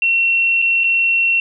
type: tone with dropouts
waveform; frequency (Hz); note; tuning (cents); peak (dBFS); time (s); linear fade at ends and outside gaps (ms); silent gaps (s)
sine; 2721; F7; -46; -12; 0.02-1.4; 2; 0.619-0.623 / 0.837-0.841
effects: none